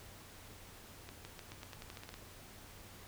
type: accelerating click train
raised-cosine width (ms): 0.2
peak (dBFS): -30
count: 12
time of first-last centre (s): 1.09-2.141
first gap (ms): 160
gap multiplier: 0.89
effects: added 94 Hz sine -60 dBFS peak until 3.07 s + pink hiss -55 dBFS RMS until 3.07 s